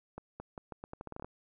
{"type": "accelerating click train", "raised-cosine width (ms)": 1, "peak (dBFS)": -28, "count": 13, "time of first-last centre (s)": [0.18, 1.246], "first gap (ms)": 220, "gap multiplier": 0.81, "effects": []}